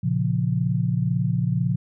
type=chord; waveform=sine; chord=Bb minor; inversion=none; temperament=equal; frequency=116.54 / 138.59 / 174.61 Hz; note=Bb2 / Db3 / F3; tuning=0 / 0 / 0 cents; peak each=-24 dBFS; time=0.03-1.76 s; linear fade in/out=10 ms; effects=none